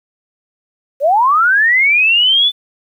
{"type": "linear sweep", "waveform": "sine", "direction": "up", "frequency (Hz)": [525, 3520], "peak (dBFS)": -8, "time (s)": [1, 2.52], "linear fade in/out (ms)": 50, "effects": ["8-bit"]}